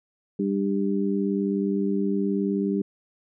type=harmonic tone; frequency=99.1 Hz; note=G2; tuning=19 cents sharp; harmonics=2 / 3 / 4; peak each=-24 / -28 / -28 dBFS; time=0.39-2.82 s; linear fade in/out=5 ms; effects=none